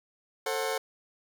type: chord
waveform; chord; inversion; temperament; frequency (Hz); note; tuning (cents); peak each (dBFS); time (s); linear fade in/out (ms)
sawtooth; F# diminished; first; just; 444 / 532.8 / 740; A4 / C5 / F#5; +16 / +31 / 0; -28 / -29 / -32; 0.46-0.78; 5
effects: none